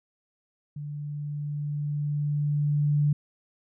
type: tone with level ramp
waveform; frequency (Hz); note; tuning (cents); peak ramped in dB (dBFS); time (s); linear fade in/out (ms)
sine; 146.83; D3; 0; -33 to -19; 0.76-3.13; 5
effects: none